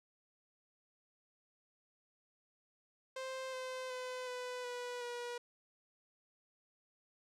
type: tone with pitch steps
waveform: sawtooth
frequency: 523.3 / 514.9 / 506.6 / 498.5 / 490.5 / 482.6 Hz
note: C5 / C5 / B4 / B4 / B4 / B4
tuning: 0 / -28 / +44 / +16 / -12 / -40 cents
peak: -37 dBFS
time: 3.16-5.38 s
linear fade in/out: 5 ms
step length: 370 ms
effects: low-pass 8000 Hz 12 dB/octave